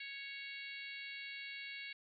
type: harmonic tone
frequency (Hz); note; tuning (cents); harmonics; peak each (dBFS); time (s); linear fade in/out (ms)
554.4; C#5; 0; 3 / 4 / 5 / 6 / 7 / 8; -53 / -47 / -52 / -57 / -54 / -56; 0-1.93; 5
effects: none